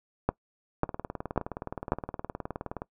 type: two click trains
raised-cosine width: 1 ms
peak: -9 / -20 dBFS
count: 4 / 39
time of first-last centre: 0.29-1.92 / 0.84-2.819 s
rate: 1.84 / 19.2 Hz
effects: noise-tail reverb RT60 0.1 s tail -22 dB re dry